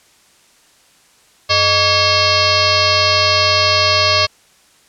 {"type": "tone with frequency modulation", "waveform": "sine", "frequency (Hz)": 2704, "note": "E7", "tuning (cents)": 43, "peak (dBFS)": -10, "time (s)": [1.49, 4.27], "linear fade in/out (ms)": 20, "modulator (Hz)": 522, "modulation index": 4.6, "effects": ["white hiss -51 dBFS RMS until 4.88 s", "low-pass 9000 Hz 12 dB/octave"]}